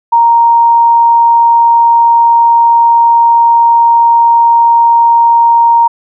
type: tone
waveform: sine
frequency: 932.3 Hz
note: A#5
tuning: in tune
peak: -3 dBFS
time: 0.12-5.88 s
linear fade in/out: 10 ms
effects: none